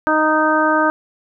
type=harmonic tone; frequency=310 Hz; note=D#4; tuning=6 cents flat; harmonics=1 / 2 / 3 / 4 / 5; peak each=-19 / -19 / -19 / -19 / -19 dBFS; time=0.07-0.9 s; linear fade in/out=0 ms; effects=none